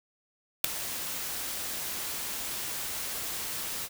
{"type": "noise with ADSR envelope", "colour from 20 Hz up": "white", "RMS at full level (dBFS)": -17, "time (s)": [0.64, 3.89], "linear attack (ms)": 5, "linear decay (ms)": 3, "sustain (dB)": -18, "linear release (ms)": 47, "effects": []}